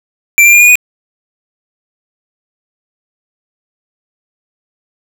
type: tone with pitch steps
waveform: square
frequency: 2349 / 2379 / 2409 / 2440 / 2471 Hz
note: D7 / D7 / D7 / D#7 / D#7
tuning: 0 / +22 / +43 / -34 / -13 cents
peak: -3 dBFS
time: 0.38-0.755 s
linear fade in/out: 0 ms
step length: 75 ms
effects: none